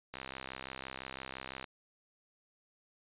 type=click train; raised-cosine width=0.3 ms; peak=-25 dBFS; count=100; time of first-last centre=0.14-1.642 s; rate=65.9 Hz; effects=resampled to 8000 Hz